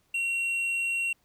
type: tone with tanh clipping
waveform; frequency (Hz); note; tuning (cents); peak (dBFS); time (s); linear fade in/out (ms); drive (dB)
triangle; 2739; F7; -34; -27; 0.14-1.13; 5; 9
effects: pink hiss -69 dBFS RMS until 1.24 s